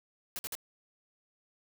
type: noise bursts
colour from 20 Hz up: white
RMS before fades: -38 dBFS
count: 3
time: 0.36-0.552 s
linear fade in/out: 0 ms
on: 30 ms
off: 51 ms
effects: none